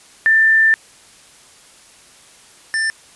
sine / square tone pair in turn, 1781 / 1781 Hz, A6 / A6, +21 / +21 cents, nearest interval unison, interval 0 cents, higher neither, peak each -9 / -17 dBFS, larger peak first, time 0.26-0.74 / 2.74-2.9 s, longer first, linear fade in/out 0 ms, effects white hiss -46 dBFS RMS until 3.15 s + resampled to 24000 Hz

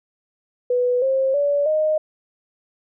sine tone with pitch steps, 493.9 / 532.4 / 573.9 / 618.7 Hz, B4 / C5 / D5 / D#5, 0 / +30 / -40 / -10 cents, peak -16 dBFS, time 0.7-1.98 s, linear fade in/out 5 ms, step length 320 ms, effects none

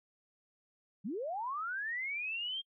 sine linear sweep, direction up, 164 to 3231 Hz, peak -35 dBFS, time 1.04-2.62 s, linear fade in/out 20 ms, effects noise-tail reverb RT60 0.1 s tail -26 dB re dry

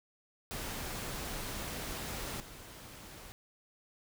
pink noise with level steps, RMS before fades -40 / -50 dBFS, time 0.51-3.32 s, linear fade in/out 0 ms, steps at 2.4 s, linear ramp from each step 2 ms, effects none

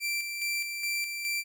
sawtooth tone with tremolo, 2349 Hz, D7, in tune, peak -25 dBFS, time 0-1.44 s, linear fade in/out 50 ms, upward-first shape square, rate 2.4 Hz, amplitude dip 45%, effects none

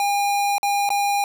square tone with dropouts, 809 Hz, G#5, 46 cents flat, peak -19 dBFS, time 0-1.24 s, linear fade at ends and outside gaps 1 ms, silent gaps 0.582-0.63 / 0.891-0.903 s, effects none

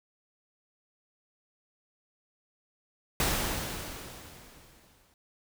pink noise with exponential decay, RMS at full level -26 dBFS, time 3.2-5.14 s, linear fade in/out 1 ms, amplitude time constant 420 ms, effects none

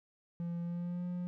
triangle tone with pitch glide, 171.3 to 177.75 Hz, F3 to F3, -33 to +31 cents, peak -33 dBFS, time 0.4-1.27 s, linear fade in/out 0 ms, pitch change +64 cents, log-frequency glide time 0.62-1.05 s, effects none

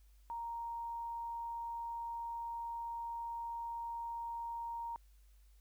sine tone, 932.3 Hz, A#5, in tune, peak -39 dBFS, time 0.3-4.96 s, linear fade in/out 0 ms, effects added 50 Hz sine -60 dBFS peak until 5.6 s + white hiss -75 dBFS RMS until 5.6 s

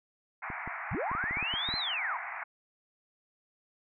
white band-pass noise, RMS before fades -39 dBFS, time 0.42-2.44 s, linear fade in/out 10 ms, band 670 to 2300 Hz, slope 96 dB/octave
clicks, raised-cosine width 3 ms, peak -28 dBFS, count 12, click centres 0.502 / 0.676 / 0.948 / 1.115 / 1.151 / 1.24 / 1.31 / 1.371 / 1.427 / 1.539 / 1.689 / 1.74 s
sine linear two-way sweep, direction up then down, 53.7 to 4186 to 864 Hz, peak -31 dBFS, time 0.91-2.17 s, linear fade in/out 5 ms, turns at 1.77 s
effects none

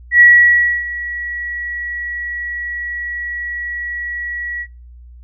sine tone with ADSR envelope, 1928 Hz, B6, 42 cents flat, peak -3 dBFS, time 0.11-4.67 s, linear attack 93 ms, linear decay 630 ms, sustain -18 dB, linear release 60 ms, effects noise-tail reverb RT60 0.3 s tail -24 dB re dry + added 60 Hz sine -36 dBFS peak until 5.23 s

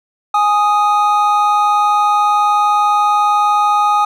triangle tone pair together, 830.6 / 1244.5 Hz, G#5 / D#6, 0 / 0 cents, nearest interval perfect fifth, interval 700 cents, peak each -11 dBFS, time 0.34-4.05 s, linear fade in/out 5 ms, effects none

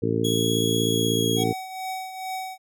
harmonic tone, 56.4 Hz, A1, 44 cents sharp, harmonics 2 / 3 / 4 / 5 / 6 / 7 / 8, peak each -28 / -30 / -30 / -28 / -31 / -29 / -27 dBFS, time 0.02-1.53 s, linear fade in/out 10 ms
sawtooth tone with pitch glide, 3335 to 3304 Hz, G#7 to G#7, +7 to -10 cents, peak -23 dBFS, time 0.24-1.44 s, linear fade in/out 10 ms, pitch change -17 cents, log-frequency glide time 0.9-1.29 s
square tone with tremolo, 754 Hz, F#5, 32 cents sharp, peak -28 dBFS, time 1.36-2.58 s, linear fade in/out 50 ms, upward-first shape triangle, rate 2.3 Hz, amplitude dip 65%
effects none

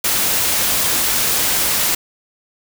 white noise, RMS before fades -17 dBFS, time 0.04-1.95 s, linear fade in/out 5 ms, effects none

